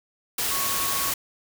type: tone in noise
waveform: sine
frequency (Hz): 1107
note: C#6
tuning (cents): -3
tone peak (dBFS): -31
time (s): 0.51-1.11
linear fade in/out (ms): 5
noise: white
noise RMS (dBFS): -26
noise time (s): 0.38-1.14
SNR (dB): -8
effects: none